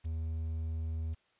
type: tone with quantisation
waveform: triangle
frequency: 80.3 Hz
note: E2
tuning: 45 cents flat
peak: -31 dBFS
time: 0.04-1.15 s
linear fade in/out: 20 ms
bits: 10
effects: white hiss -71 dBFS RMS until 1.39 s + resampled to 8000 Hz